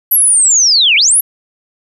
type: linear two-way sweep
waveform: sine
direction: down then up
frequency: 11830 to 2185 to 11830 Hz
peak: -6 dBFS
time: 0.11-1.21 s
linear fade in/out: 10 ms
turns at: 0.96 s
effects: none